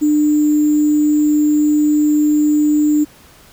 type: tone with sample-and-hold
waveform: sine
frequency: 299.4 Hz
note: D4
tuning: 33 cents sharp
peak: -10 dBFS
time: 0.01-3.05 s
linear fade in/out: 20 ms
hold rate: 7350 Hz
effects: pink hiss -45 dBFS RMS until 3.52 s